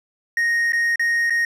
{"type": "tone with dropouts", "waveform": "triangle", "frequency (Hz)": 1864.7, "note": "A#6", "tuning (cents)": 0, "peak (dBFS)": -15, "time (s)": [0.37, 1.45], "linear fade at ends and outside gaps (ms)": 2, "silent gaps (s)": [[0.722, 0.732], [0.958, 0.995], [1.298, 1.305]], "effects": ["resampled to 32000 Hz"]}